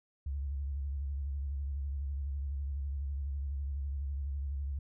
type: tone with vibrato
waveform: sine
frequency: 69.7 Hz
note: C#2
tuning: 10 cents sharp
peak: -33 dBFS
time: 0.26-4.79 s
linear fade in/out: 5 ms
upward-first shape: square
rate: 12 Hz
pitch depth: 62 cents each way
effects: none